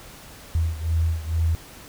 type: beating tone pair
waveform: sine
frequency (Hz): 81 / 83.2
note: E2 / E2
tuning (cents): -30 / +17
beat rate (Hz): 2.2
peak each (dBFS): -22 / -25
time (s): 0.55-1.55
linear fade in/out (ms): 0
effects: pink hiss -44 dBFS RMS until 1.88 s